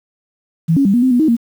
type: tone with pitch steps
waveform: sine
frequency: 164 / 276.5 / 197.3 / 241.6 / 258.8 / 243.9 / 314 / 233.5 Hz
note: E3 / C#4 / G3 / B3 / C4 / B3 / D#4 / A#3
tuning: -9 / -4 / +11 / -38 / -19 / -21 / +16 / +3 cents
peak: -9 dBFS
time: 0.68-1.368 s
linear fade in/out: 20 ms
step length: 86 ms
effects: 7-bit